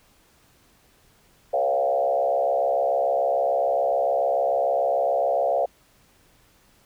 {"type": "tone with frequency modulation", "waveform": "sine", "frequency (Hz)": 622.3, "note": "D#5", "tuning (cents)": 0, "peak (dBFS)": -19, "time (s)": [1.53, 5.66], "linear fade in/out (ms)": 10, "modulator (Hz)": 66.9, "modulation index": 1.9, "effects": ["pink hiss -59 dBFS RMS until 6.85 s"]}